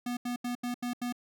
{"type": "tone bursts", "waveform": "square", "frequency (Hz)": 243.9, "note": "B3", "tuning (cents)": -21, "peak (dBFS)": -32, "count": 6, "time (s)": [0.06, 1.125], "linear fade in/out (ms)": 5, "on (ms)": 110, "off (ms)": 81, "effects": []}